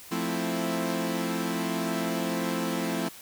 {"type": "chord", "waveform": "sawtooth", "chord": "F major seventh", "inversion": "none", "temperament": "equal", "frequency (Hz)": [174.61, 220, 261.6, 329.6], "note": ["F3", "A3", "C4", "E4"], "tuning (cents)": [0, 0, 0, 0], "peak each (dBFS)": -29, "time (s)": [0.11, 3.09], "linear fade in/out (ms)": 10, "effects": ["white hiss -47 dBFS RMS until 3.21 s"]}